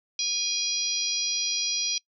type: harmonic tone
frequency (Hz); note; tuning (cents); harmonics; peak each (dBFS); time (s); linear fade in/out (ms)
818; G#5; -26; 3 / 4 / 5 / 6 / 7; -35 / -33 / -33 / -31 / -28; 0.19-1.98; 2
effects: noise-tail reverb RT60 0.1 s tail -24 dB re dry